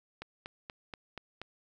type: click train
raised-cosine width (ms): 0.3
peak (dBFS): -25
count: 6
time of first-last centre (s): 0.22-1.416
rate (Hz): 4.18
effects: none